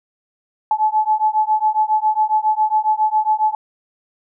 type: beating tone pair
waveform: sine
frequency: 858 / 865.3 Hz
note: A5 / A5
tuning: -44 / -29 cents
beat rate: 7.3 Hz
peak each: -17 dBFS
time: 0.71-3.55 s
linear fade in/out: 2 ms
effects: none